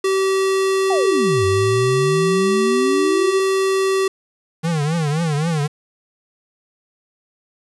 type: tone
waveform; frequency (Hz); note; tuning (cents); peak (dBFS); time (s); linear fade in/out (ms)
square; 384.6; G4; -33; -16; 0.04-4.08; 5
type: exponential two-way sweep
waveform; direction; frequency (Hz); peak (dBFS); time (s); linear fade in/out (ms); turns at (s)
sine; down then up; 805 to 92.9 to 395.4; -19; 0.9-3.4; 5; 1.45
type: tone with vibrato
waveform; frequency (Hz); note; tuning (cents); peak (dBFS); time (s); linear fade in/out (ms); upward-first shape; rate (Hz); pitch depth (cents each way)
square; 156.5; D#3; +10; -18; 4.63-5.68; 20; triangle; 3.8; 180
effects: resampled to 24000 Hz + 7-bit